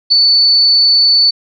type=tone with ADSR envelope; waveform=sine; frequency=4485 Hz; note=C#8; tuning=19 cents sharp; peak=-3 dBFS; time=0.1-1.31 s; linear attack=23 ms; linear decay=3 ms; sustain=-3 dB; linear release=15 ms; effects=none